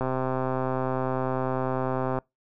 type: click train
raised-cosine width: 1 ms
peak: -14 dBFS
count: 284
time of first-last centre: 0.01-2.187 s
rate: 130 Hz
effects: noise-tail reverb RT60 0.2 s tail -26 dB re dry